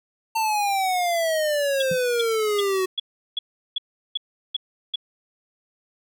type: exponential sweep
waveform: square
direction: down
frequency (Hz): 904 to 370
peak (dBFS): -21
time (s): 0.35-2.86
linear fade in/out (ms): 10
type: tone bursts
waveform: sine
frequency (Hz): 3378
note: G#7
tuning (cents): +29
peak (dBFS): -21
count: 9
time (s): 1.8-4.958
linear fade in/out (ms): 5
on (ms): 22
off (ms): 370
type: tone with exponential decay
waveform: sine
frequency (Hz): 169.9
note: F3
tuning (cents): -47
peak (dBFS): -23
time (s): 1.91-1.99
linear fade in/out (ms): 5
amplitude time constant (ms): 17
effects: none